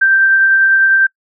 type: tone with tremolo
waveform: sine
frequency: 1568 Hz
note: G6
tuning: in tune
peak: -6 dBFS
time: 0.01-1.07 s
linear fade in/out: 10 ms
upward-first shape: triangle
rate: 10 Hz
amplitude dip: 25%
effects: noise-tail reverb RT60 0.1 s tail -24 dB re dry